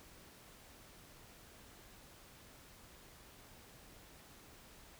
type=silence; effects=pink hiss -59 dBFS RMS until 4.99 s